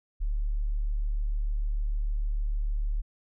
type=tone; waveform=sine; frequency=36.71 Hz; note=D1; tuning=in tune; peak=-25 dBFS; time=0.2-3.02 s; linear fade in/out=20 ms; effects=none